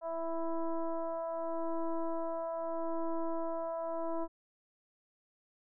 sine tone with frequency modulation, 329.6 Hz, E4, in tune, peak -32 dBFS, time 0.01-4.28 s, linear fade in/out 50 ms, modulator 330 Hz, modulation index 1.9, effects none

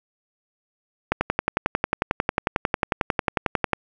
click train, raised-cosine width 0.5 ms, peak -4 dBFS, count 30, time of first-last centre 1.12-3.733 s, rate 11.1 Hz, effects none

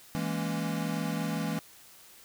square chord, A# half-diminished seventh, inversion second, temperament equal, 164.81 / 207.7 / 233.1 / 277.2 Hz, E3 / G#3 / A#3 / C#4, 0 / 0 / 0 / 0 cents, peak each -34 / -36 / -38 / -38 dBFS, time 0.15-1.59 s, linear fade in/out 0 ms, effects white hiss -54 dBFS RMS until 2.24 s

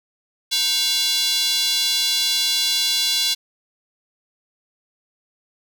square tone with high-pass filter, 311.1 Hz, D#4, in tune, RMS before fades -20 dBFS, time 0.51-3.35 s, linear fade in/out 20 ms, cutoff 3800 Hz, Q 3.3, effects none

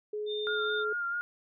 sine tone with pitch glide, 421.4 to 426.3 Hz, G#4 to G#4, +25 to +45 cents, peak -32 dBFS, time 0.13-0.93 s, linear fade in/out 5 ms, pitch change +20 cents, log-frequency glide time 0.34-0.52 s
sine tone, 3613 Hz, A7, 45 cents sharp, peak -36 dBFS, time 0.26-0.85 s, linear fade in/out 50 ms
sine tone with vibrato, 1406 Hz, F6, 11 cents sharp, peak -30 dBFS, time 0.47-1.21 s, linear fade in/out 0 ms, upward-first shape sine, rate 4.6 Hz, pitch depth 27 cents each way
effects none

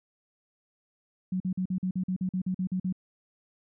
sine tone bursts, 185 Hz, F#3, in tune, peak -26 dBFS, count 13, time 1.32-2.926 s, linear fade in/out 5 ms, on 82 ms, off 45 ms, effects none

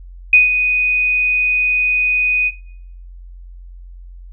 sine tone with ADSR envelope, 2489 Hz, D#7, in tune, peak -4 dBFS, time 0.33-2.52 s, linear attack 3 ms, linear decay 160 ms, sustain -8 dB, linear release 50 ms, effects noise-tail reverb RT60 0.6 s tail -18 dB re dry + added 44 Hz sine -33 dBFS peak until 4.32 s

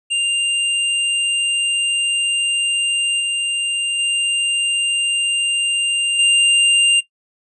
square tone with level steps, 2794 Hz, F7, in tune, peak -16 / -18 / -16 / -11 dBFS, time 0.1-7.01 s, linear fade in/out 20 ms, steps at 3.2 / 3.99 / 6.19 s, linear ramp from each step 2 ms, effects noise-tail reverb RT60 0.1 s tail -17 dB re dry + resampled to 24000 Hz

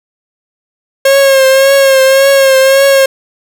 45% pulse tone with vibrato, 540 Hz, C#5, 45 cents flat, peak -4 dBFS, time 1.05-3.06 s, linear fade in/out 5 ms, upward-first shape triangle, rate 1.8 Hz, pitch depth 44 cents each way, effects none

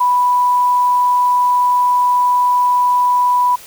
sine tone, 987 Hz, B5, 1 cent flat, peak -10 dBFS, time 0-3.56 s, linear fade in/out 10 ms, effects white hiss -38 dBFS RMS until 3.66 s

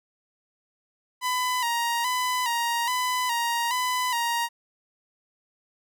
sawtooth tone with vibrato, 970 Hz, B5, 31 cents flat, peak -20 dBFS, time 1.21-4.49 s, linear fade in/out 50 ms, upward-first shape square, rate 1.2 Hz, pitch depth 57 cents each way, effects none

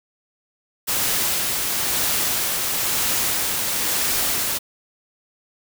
white noise with tremolo, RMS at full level -21 dBFS, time 0.87-4.59 s, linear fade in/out 20 ms, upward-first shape sine, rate 1 Hz, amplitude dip 25%, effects none

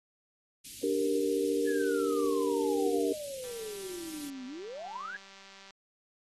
white band-stop noise, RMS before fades -45 dBFS, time 0.64-4.3 s, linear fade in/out 10 ms, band 300 to 2600 Hz, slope 24 dB/octave
sine chord, G minor, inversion second, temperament equal, 293.7 / 392 / 466.2 Hz, D4 / G4 / Bb4, 0 / 0 / 0 cents, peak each -32 / -31 / -30 dBFS, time 0.83-3.13 s, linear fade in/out 5 ms
sine exponential two-way sweep, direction down then up, 1723 to 248.4 to 1723 Hz, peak -39 dBFS, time 1.67-5.17 s, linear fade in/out 5 ms, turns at 4.46 s
click train, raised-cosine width 0.2 ms, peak -36 dBFS, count 443, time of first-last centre 3.44-5.707 s, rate 195 Hz
effects AAC 32 kbps

